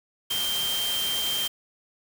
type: tone in noise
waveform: sine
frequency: 3150 Hz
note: G7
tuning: 8 cents sharp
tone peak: -26 dBFS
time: 0.3-1.48 s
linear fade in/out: 10 ms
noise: white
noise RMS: -31 dBFS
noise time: 0.3-1.48 s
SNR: +2 dB
effects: none